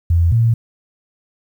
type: tone pair in turn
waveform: sine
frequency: 84.7 / 115.21 Hz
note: E2 / A#2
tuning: +48 / -20 cents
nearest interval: perfect fourth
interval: 532 cents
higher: second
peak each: -10 dBFS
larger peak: neither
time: 0.1-0.32 / 0.32-0.54 s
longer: neither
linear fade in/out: 5 ms
effects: 8-bit